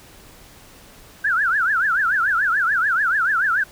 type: tone with vibrato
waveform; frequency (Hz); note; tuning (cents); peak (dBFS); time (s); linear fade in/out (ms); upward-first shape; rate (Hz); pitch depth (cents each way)
sine; 1518; F#6; +44; -16; 1.24-3.64; 10; triangle; 6.9; 280
effects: pink hiss -46 dBFS RMS until 3.71 s